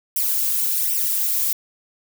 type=noise with flanger; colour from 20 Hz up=violet; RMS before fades=-21 dBFS; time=0.16-1.53 s; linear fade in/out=2 ms; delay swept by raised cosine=0.35 to 2.85 ms; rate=1.3 Hz; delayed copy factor=+0.9; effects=none